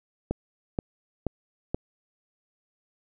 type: click train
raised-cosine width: 2 ms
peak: -13 dBFS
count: 4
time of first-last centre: 0.31-1.745 s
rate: 2.09 Hz
effects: none